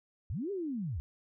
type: linear two-way sweep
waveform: sine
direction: up then down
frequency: 62.4 to 415.3 to 62.4 Hz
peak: -33 dBFS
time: 0.3-1 s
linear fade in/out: 0 ms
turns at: 0.51 s
effects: none